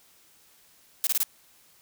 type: noise bursts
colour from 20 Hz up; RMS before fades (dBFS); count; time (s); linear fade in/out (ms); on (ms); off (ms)
blue; -24; 4; 1.04-1.231; 0; 29; 25
effects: white hiss -59 dBFS RMS until 1.81 s